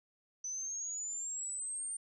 sine exponential sweep, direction up, 5990 to 8900 Hz, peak -37 dBFS, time 0.44-1.97 s, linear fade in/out 5 ms, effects none

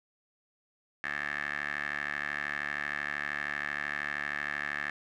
15% pulse tone with band-pass filter, 72.9 Hz, D2, 12 cents flat, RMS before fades -35 dBFS, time 1.04-4.9 s, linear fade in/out 0 ms, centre 1800 Hz, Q 7, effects none

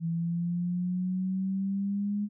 sine exponential sweep, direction up, 164.81 to 207.7 Hz, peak -27 dBFS, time 0-2.29 s, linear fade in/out 50 ms, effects none

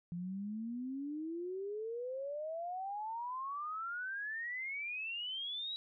sine exponential sweep, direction up, 170 to 3913 Hz, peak -38 dBFS, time 0.12-5.76 s, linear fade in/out 0 ms, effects none

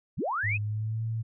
sine linear sweep, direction up, 51.91 to 2637 Hz, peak -27 dBFS, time 0.17-0.58 s, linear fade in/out 20 ms
sine tone with pitch glide, 103.83 to 112.58 Hz, G#2 to A2, 0 to +40 cents, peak -28 dBFS, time 0.43-1.23 s, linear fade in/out 20 ms, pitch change +140 cents, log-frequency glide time 0.58-1.03 s
effects none

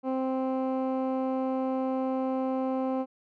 15% pulse tone with low-pass filter, 261.6 Hz, C4, in tune, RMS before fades -29 dBFS, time 0.03-3.06 s, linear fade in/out 50 ms, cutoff 790 Hz, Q 0.58, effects none

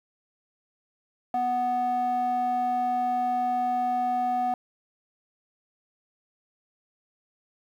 square tone with band-pass filter, 246.9 Hz, B3, in tune, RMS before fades -26 dBFS, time 1.34-4.54 s, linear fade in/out 2 ms, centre 680 Hz, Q 6.7, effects 10-bit

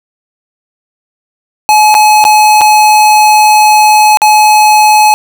square tone with dropouts, 851 Hz, G#5, 42 cents sharp, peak -3 dBFS, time 1.69-5.14 s, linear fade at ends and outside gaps 0 ms, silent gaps 1.943-1.95 / 2.241-2.251 / 2.61-2.615 / 4.172-4.218 s, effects none

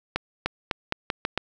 accelerating click train, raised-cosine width 0.3 ms, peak -8 dBFS, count 7, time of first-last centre 0.16-1.376 s, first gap 300 ms, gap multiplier 0.84, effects none

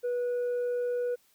sine tone with tanh clipping, 488.1 Hz, B4, 20 cents flat, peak -28 dBFS, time 0.03-1.16 s, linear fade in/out 20 ms, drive 2 dB, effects white hiss -66 dBFS RMS until 1.34 s

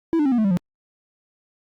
triangle tone with pitch steps, 329.6 / 297.1 / 267.7 / 241.3 / 217.5 / 195.98 / 176.63 Hz, E4 / D4 / C4 / B3 / A3 / G3 / F3, 0 / +20 / +40 / -40 / -20 / 0 / +20 cents, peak -14 dBFS, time 0.13-0.571 s, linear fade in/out 0 ms, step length 63 ms, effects Opus 48 kbps

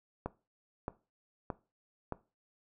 click train, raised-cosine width 1 ms, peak -21 dBFS, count 4, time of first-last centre 0.26-2.123 s, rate 1.61 Hz, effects noise-tail reverb RT60 0.3 s tail -18 dB re dry

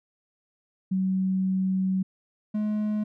sine / triangle tone pair in turn, 188.7 / 211.8 Hz, F#3 / G#3, +34 / +34 cents, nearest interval major second, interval 200 cents, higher second, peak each -22 dBFS, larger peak neither, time 0.91-2.03 / 2.54-3.04 s, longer first, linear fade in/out 10 ms, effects none

